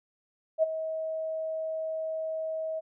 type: tone with ADSR envelope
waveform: sine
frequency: 638 Hz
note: D#5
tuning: 43 cents sharp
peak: -18 dBFS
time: 0.58-2.81 s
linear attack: 49 ms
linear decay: 18 ms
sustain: -12 dB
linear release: 27 ms
effects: none